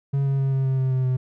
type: tone with pitch steps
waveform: triangle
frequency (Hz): 138.59 / 137.08 / 135.58 / 134.1 / 132.64 / 131.19 / 129.76 / 128.34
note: C#3 / C#3 / C#3 / C3 / C3 / C3 / C3 / C3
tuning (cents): 0 / -19 / -38 / +43 / +24 / +5 / -14 / -33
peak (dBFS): -17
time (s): 0.13-1.17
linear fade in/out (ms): 10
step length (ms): 130
effects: none